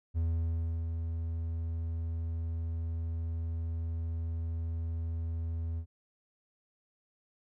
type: tone with ADSR envelope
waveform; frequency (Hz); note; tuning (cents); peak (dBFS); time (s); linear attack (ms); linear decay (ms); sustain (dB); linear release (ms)
triangle; 82.41; E2; 0; -25; 0.14-5.86; 34; 680; -5; 78
effects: none